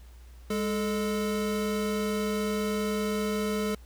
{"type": "tone pair together", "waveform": "square", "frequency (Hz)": [205.4, 435.3], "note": ["G#3", "A4"], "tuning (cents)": [-19, -19], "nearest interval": "octave + minor second", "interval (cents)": 1300, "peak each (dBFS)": [-30, -31], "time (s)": [0.5, 3.75], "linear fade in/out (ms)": 5, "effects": ["added 60 Hz sine -46 dBFS peak until 3.85 s", "pink hiss -60 dBFS RMS until 3.85 s"]}